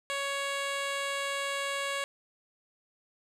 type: tone with low-pass filter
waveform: 10% pulse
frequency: 557 Hz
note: C#5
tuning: 8 cents sharp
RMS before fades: -33 dBFS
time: 0.1-2.04 s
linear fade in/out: 0 ms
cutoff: 8600 Hz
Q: 0.89
effects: none